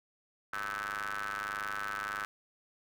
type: ring-modulated tone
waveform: sawtooth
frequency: 101.6 Hz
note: G#2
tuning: 38 cents flat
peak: -28 dBFS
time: 0.53-2.25 s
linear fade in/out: 0 ms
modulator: 1410 Hz
effects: none